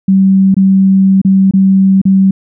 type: tone with dropouts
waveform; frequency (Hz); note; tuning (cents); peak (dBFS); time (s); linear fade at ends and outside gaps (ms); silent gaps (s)
sine; 192.3; G3; -33; -4; 0.08-2.31; 5; 0.544-0.566 / 1.216-1.248 / 1.511-1.536 / 2.016-2.053
effects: none